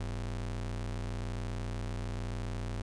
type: ring-modulated tone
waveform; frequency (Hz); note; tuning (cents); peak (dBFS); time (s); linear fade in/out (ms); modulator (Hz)
square; 74.2; D2; +18; -32; 0-2.82; 5; 30.5
effects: resampled to 22050 Hz